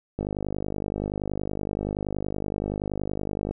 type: click train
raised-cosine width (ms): 2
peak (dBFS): -15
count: 169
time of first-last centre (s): 0.19-3.51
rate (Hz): 50.6
effects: none

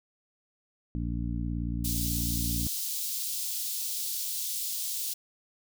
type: harmonic tone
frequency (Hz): 58.27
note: A#1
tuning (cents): 0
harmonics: 1 / 2 / 3 / 4 / 5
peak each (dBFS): -32 / -35 / -37 / -38 / -39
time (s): 0.95-2.67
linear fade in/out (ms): 0
type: high-pass noise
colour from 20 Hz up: white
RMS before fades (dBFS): -33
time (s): 1.84-5.14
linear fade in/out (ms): 10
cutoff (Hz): 3600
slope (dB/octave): 24
effects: none

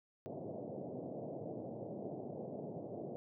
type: band-pass noise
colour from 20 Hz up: white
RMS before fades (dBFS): -45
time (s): 0.26-3.16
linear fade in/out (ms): 0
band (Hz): 110 to 670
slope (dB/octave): 48
effects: none

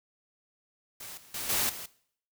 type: noise with level steps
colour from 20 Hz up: white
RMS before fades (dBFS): -43 / -55 / -36 / -28 / -41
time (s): 1-1.86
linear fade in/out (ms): 5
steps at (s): 1.17 / 1.34 / 1.49 / 1.69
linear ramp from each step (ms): 5
effects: noise-tail reverb RT60 0.6 s tail -19 dB re dry

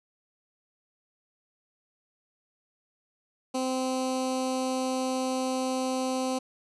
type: tone with notch filter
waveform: 15% pulse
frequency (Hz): 259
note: C4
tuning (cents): -17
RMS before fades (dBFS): -29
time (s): 3.54-6.39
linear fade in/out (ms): 10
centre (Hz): 1800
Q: 0.73
effects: resampled to 24000 Hz

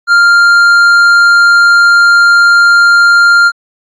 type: tone with tanh clipping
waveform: sine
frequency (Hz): 1396.9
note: F6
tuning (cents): 0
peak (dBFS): -4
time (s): 0.07-3.52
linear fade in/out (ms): 50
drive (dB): 8
effects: AAC 64 kbps

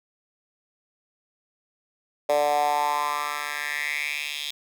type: tone with high-pass filter sweep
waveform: 10% pulse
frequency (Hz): 146.83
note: D3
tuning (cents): 0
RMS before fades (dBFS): -26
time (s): 2.29-4.51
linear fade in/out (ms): 5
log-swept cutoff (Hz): 570 to 3300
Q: 4.7
effects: none

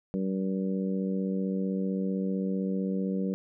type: harmonic tone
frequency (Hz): 95.6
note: G2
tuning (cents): -43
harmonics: 2 / 3 / 4 / 5 / 6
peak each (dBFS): -28 / -36 / -39 / -36 / -45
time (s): 0.14-3.34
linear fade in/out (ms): 0
effects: none

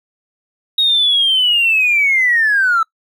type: linear sweep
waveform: triangle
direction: down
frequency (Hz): 3778 to 1301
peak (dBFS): -7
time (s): 0.78-2.83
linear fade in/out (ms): 5
effects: noise-tail reverb RT60 0.1 s tail -25 dB re dry + tanh soft clip ceiling -8 dBFS

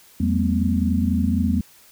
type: tone cluster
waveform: sine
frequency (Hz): 83.7 / 180.4 / 199.6 / 230.2 / 254.1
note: E2 / F#3 / G3 / A#3 / B3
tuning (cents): +27 / -44 / +32 / -22 / +49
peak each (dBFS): -22 / -30 / -23 / -23 / -25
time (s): 0.2-1.61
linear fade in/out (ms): 5
effects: white hiss -51 dBFS RMS until 1.91 s

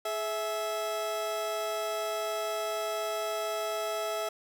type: tone pair together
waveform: 30% pulse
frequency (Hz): 423.3 / 657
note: G#4 / E5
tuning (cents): +33 / -6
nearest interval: minor sixth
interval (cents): 761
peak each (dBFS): -34 / -29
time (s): 0.05-4.29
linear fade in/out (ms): 5
effects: none

